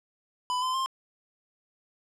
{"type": "tone with pitch steps", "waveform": "square", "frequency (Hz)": [998, 1026.7, 1056.1], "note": ["B5", "C6", "C6"], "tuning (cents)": [18, -33, 16], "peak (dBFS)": -27, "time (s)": [0.5, 0.86], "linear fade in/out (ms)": 0, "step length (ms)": 120, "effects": ["low-pass 8000 Hz 12 dB/octave"]}